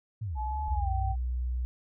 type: linear two-way sweep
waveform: sine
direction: down then up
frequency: 117.2 to 59.1 to 99.7 Hz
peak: -31 dBFS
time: 0.21-1.13 s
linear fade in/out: 10 ms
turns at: 0.39 s
type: tone with pitch glide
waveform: sine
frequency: 857 to 772.4 Hz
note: A5 to G5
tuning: -46 to -26 cents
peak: -33 dBFS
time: 0.35-1.16 s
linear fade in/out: 50 ms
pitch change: -180 cents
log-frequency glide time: 0.73-0.9 s
type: tone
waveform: sine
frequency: 61.74 Hz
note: B1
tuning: in tune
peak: -28 dBFS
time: 0.68-1.65 s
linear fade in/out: 0 ms
effects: none